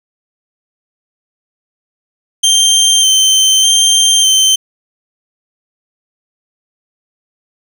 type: tone with vibrato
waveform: 25% pulse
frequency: 3132 Hz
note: G7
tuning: 2 cents flat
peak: -3 dBFS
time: 2.43-4.56 s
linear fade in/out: 10 ms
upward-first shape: square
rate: 0.83 Hz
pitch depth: 15 cents each way
effects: none